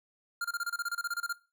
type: tone bursts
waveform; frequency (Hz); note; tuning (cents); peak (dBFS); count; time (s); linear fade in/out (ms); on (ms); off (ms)
square; 1400; F6; +4; -31; 15; 0.41-1.328; 5; 36; 27
effects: noise-tail reverb RT60 0.3 s tail -18 dB re dry